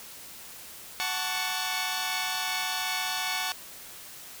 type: chord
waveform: 10% pulse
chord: D major seventh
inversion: first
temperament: equal with one note detuned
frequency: 740 / 880 / 1108.7 / 1148.5 Hz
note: F#5 / A5 / C#6 / D6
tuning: 0 / 0 / 0 / -39 cents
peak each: -24 / -25 / -27 / -29 dBFS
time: 1-3.52 s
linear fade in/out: 0 ms
effects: white hiss -45 dBFS RMS until 4.4 s